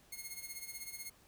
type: tone with tremolo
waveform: 5% pulse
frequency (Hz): 2155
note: C#7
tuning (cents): -49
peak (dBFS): -31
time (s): 0.12-1.1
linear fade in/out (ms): 5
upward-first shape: sine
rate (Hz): 16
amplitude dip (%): 70
effects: pink hiss -65 dBFS RMS until 1.27 s